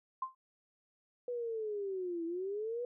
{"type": "tone with exponential decay", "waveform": "sine", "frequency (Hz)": 1046.5, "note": "C6", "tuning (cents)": 0, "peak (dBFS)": -30, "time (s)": [0.22, 0.35], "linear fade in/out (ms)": 5, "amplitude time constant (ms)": 28}
{"type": "linear two-way sweep", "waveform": "sine", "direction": "down then up", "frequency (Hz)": [493.9, 327.8, 493.9], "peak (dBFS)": -35, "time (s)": [1.28, 2.85], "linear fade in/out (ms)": 2, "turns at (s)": 2.25}
{"effects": []}